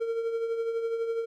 triangle tone with tremolo, 458.1 Hz, A#4, 30 cents flat, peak -23 dBFS, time 0-1.26 s, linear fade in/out 20 ms, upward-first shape triangle, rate 12 Hz, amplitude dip 55%, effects none

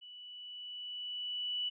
sine tone with level ramp, 2960 Hz, F#7, in tune, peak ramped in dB -49 to -32 dBFS, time 0.01-1.7 s, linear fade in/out 20 ms, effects none

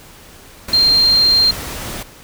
sine tone in noise, 4184 Hz, C8, 1 cent flat, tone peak -9 dBFS, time 0.73-1.51 s, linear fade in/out 5 ms, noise pink, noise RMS -27 dBFS, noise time 0.68-2.03 s, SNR +15 dB, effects pink hiss -41 dBFS RMS until 2.23 s

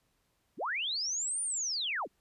sine linear two-way sweep, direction up then down, 114.8 to 9397 to 114.8 Hz, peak -31 dBFS, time 0.57-2.08 s, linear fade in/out 50 ms, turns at 1.42 s, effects pink hiss -75 dBFS RMS until 2.2 s + resampled to 32000 Hz

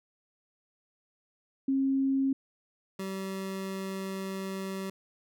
sine / 25% pulse tone pair in turn, 270 / 192.15 Hz, C#4 / G3, -45 / -34 cents, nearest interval tritone, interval 589 cents, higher first, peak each -24 / -30 dBFS, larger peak first, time 1.68-2.33 / 2.99-4.9 s, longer second, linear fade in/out 5 ms, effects none

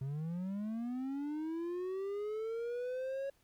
triangle linear sweep, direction up, 130.4 to 554.4 Hz, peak -34 dBFS, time 0.01-3.3 s, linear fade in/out 5 ms, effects pink hiss -72 dBFS RMS until 3.43 s

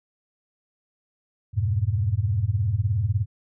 sine chord, F diminished, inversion none, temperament equal, 87.31 / 103.83 / 123.47 Hz, F2 / Ab2 / Cb3, 0 / 0 / 0 cents, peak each -27 / -22 / -28 dBFS, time 1.53-3.26 s, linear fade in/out 50 ms, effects none

